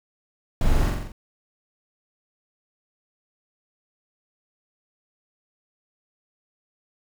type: noise with echo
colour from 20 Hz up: brown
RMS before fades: -23 dBFS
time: 0.61-0.9 s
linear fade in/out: 2 ms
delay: 44 ms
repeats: 5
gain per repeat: -3 dB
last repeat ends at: 1.12 s
effects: none